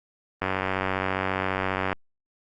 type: click train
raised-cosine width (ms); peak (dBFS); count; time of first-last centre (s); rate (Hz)
0.5; -10; 144; 0.42-1.928; 94.8
effects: Opus 32 kbps